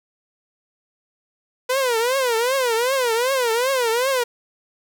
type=tone with vibrato; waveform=sawtooth; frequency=493.9 Hz; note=B4; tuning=in tune; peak=-14 dBFS; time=1.69-4.24 s; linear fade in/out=10 ms; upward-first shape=triangle; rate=2.6 Hz; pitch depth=200 cents each way; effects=none